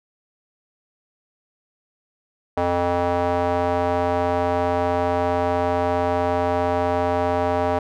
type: tone with band-pass filter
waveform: square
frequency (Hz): 87.7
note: F2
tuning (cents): +8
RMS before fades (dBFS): -21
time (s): 2.57-7.79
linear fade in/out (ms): 5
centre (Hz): 710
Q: 2
effects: none